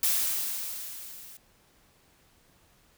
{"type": "noise with level ramp", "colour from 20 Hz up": "blue", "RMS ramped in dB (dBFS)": [-24, -48], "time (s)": [0.03, 1.37], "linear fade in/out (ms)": 2, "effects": ["pink hiss -63 dBFS RMS until 2.97 s"]}